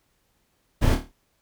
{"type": "noise with echo", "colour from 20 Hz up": "brown", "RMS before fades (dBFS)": -18, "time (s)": [0.81, 0.96], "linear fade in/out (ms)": 20, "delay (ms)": 27, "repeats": 6, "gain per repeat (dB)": -6, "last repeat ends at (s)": 1.122, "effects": ["pink hiss -69 dBFS RMS until 1.41 s"]}